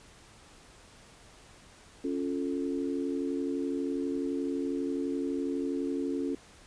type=chord; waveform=sine; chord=Db augmented; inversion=none; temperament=equal; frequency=277.2 / 349.2 / 440 Hz; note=Db4 / F4 / A4; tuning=0 / 0 / 0 cents; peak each=-31 / -35 / -37 dBFS; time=2.04-6.35 s; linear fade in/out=5 ms; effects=pink hiss -55 dBFS RMS until 6.66 s + resampled to 22050 Hz